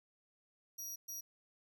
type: tone bursts at uneven times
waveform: sawtooth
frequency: 5750 Hz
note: F8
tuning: 50 cents sharp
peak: -40 dBFS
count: 2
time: 0.78-0.96 / 1.08-1.21 s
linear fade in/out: 10 ms
effects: none